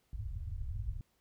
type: low-pass noise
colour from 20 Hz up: white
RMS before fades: -39 dBFS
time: 0.13-1.01 s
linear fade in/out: 2 ms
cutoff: 110 Hz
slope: 48 dB/octave
effects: pink hiss -75 dBFS RMS until 1.2 s